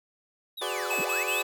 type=linear two-way sweep; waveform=square; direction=down then up; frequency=3951 to 138.5 to 3951 Hz; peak=-36 dBFS; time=0.57-1.42 s; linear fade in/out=10 ms; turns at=1 s
type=chord; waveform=20% pulse; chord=G# half-diminished seventh; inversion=third; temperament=equal with one note detuned; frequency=370 / 415.3 / 502.2 / 587.3 Hz; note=F#4 / G#4 / B4 / D5; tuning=0 / 0 / +29 / 0 cents; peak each=-31 dBFS; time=0.61-1.43 s; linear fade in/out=10 ms
type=tone bursts; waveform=square; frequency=2587 Hz; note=E7; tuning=33 cents flat; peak=-28 dBFS; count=3; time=0.9-1.424 s; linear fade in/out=10 ms; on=150 ms; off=37 ms
effects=none